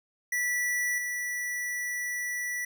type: tone with level steps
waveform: square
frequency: 1958 Hz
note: B6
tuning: 15 cents flat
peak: -27 / -31 dBFS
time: 0.32-2.65 s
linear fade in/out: 5 ms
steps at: 0.98 s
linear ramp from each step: 2 ms
effects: none